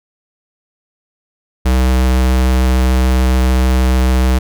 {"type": "tone", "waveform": "square", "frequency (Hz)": 63.8, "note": "C2", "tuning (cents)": -43, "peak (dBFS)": -10, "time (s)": [1.65, 4.39], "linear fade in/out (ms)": 10, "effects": []}